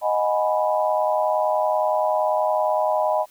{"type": "chord", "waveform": "sine", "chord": "G# minor seventh", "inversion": "second", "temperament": "equal", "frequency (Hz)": [622.3, 740, 830.6, 987.8], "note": ["D#5", "F#5", "G#5", "B5"], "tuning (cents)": [0, 0, 0, 0], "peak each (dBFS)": [-21, -26, -25, -25], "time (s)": [0.01, 3.26], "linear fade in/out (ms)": 50, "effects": ["white hiss -55 dBFS RMS until 3.3 s"]}